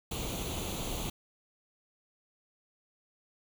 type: noise with comb filter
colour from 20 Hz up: pink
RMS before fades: -36 dBFS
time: 0.11-1.1 s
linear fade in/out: 5 ms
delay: 0.29 ms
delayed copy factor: +0.7
effects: none